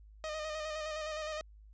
sawtooth tone with vibrato, 618 Hz, D#5, 12 cents flat, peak -33 dBFS, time 0.24-1.41 s, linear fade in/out 0 ms, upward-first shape square, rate 9.7 Hz, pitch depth 29 cents each way, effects added 52 Hz sine -53 dBFS peak until 1.73 s + resampled to 16000 Hz

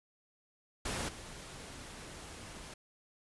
pink noise with level steps, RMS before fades -37 / -48 dBFS, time 0.85-2.74 s, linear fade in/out 5 ms, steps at 1.08 s, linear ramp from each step 10 ms, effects resampled to 24000 Hz

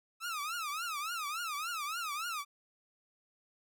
sawtooth tone with vibrato, 1279 Hz, D#6, 47 cents sharp, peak -32 dBFS, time 0.2-2.45 s, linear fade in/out 50 ms, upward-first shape triangle, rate 3.5 Hz, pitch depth 220 cents each way, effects none

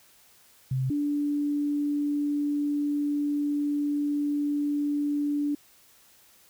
sine tone pair in turn, 130.81 / 291 Hz, C3 / D4, 0 / -16 cents, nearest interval octave + major second, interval 1384 cents, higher second, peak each -24 dBFS, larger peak neither, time 0.71-0.9 / 0.9-5.55 s, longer second, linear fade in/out 5 ms, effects white hiss -58 dBFS RMS until 6.49 s

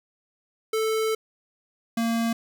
square tone pair in turn, 440 / 229.7 Hz, A4 / A#3, 0 / -25 cents, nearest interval major seventh, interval 1125 cents, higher first, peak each -23 dBFS, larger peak neither, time 0.73-1.15 / 1.97-2.33 s, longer first, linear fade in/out 5 ms, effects none

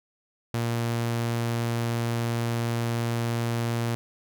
sawtooth tone, 117.1 Hz, A#2, 8 cents sharp, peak -21 dBFS, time 0.54-3.95 s, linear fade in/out 0 ms, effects none

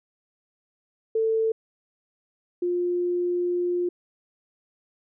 sine tone pair in turn, 445.3 / 353.4 Hz, A4 / F4, +21 / +21 cents, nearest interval major third, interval 400 cents, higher first, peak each -20 / -22 dBFS, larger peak first, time 1.15-1.52 / 2.62-3.89 s, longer second, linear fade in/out 5 ms, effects none

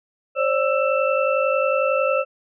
sine tone cluster, 534 / 585 / 1324 / 2665 Hz, C5 / D5 / E6 / E7, +35 / -7 / +7 / +18 cents, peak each -20 / -23 / -24 / -27 dBFS, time 0.35-2.25 s, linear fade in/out 50 ms, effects none

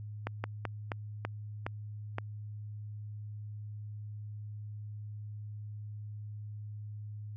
slowing click train, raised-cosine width 0.5 ms, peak -19 dBFS, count 7, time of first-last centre 0.27-2.184 s, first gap 170 ms, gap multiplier 1.25, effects added 105 Hz sine -40 dBFS peak until 7.36 s

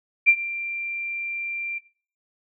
sine tone with ADSR envelope, 2368 Hz, D7, 14 cents sharp, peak -9 dBFS, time 0.26-1.79 s, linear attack 29 ms, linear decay 67 ms, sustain -17 dB, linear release 14 ms, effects noise-tail reverb RT60 0.4 s tail -18 dB re dry

